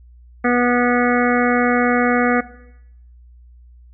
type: harmonic tone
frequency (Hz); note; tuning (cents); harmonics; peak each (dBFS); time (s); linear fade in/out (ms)
244.1; B3; -20; 1 / 2 / 3 / 5 / 6 / 7 / 8 / 9; -17 / -20 / -22 / -24 / -25 / -25 / -26 / -27; 0.44-2.41; 10
effects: noise-tail reverb RT60 0.8 s tail -17 dB re dry + added 60 Hz sine -42 dBFS peak until 3.93 s